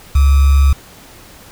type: tone with sample-and-hold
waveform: sine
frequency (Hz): 69.3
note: C#2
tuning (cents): 0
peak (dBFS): -6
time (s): 0.15-0.73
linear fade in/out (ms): 5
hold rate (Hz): 1225
effects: pink hiss -40 dBFS RMS until 1.51 s